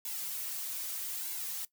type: noise with flanger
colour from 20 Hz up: blue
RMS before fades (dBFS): -38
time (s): 0.05-1.65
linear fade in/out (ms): 2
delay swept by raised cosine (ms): 1.6 to 5.1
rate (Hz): 0.8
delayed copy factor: -1
effects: noise-tail reverb RT60 0.1 s tail -18 dB re dry